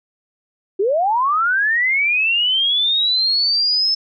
sine linear sweep, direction up, 362.8 to 5274 Hz, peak -14 dBFS, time 0.79-3.95 s, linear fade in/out 10 ms, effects none

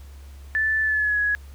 sine tone with pitch glide, 1755 to 1674.8 Hz, A6 to G#6, -5 to +14 cents, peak -19 dBFS, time 0.55-1.35 s, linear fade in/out 0 ms, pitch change -81 cents, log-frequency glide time 0.82-1.19 s, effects added 69 Hz sine -39 dBFS peak until 1.54 s + pink hiss -54 dBFS RMS until 1.54 s

